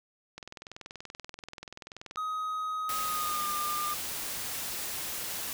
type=click train; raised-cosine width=0.2 ms; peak=-25 dBFS; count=38; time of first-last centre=0.38-2.159 s; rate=20.8 Hz
type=tone with pitch glide; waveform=triangle; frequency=1259 to 1202.8 Hz; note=D#6 to D6; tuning=+20 to +41 cents; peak=-29 dBFS; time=2.17-3.94 s; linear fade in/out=5 ms; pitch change=-79 cents; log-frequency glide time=3.01-3.49 s
type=noise; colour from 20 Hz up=white; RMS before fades=-36 dBFS; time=2.89-5.53 s; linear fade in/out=2 ms
effects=none